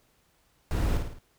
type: noise with echo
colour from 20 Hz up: brown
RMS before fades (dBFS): -26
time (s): 0.71-0.97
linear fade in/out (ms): 0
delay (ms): 54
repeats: 4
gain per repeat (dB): -5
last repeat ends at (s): 1.186
effects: pink hiss -67 dBFS RMS until 1.38 s